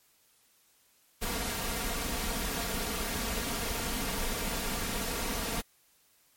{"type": "noise with comb filter", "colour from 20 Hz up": "pink", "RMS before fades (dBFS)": -33, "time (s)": [1.21, 5.62], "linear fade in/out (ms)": 20, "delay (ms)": 4.3, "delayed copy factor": 0.55, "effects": ["white hiss -66 dBFS RMS until 6.36 s", "MP3 64 kbps"]}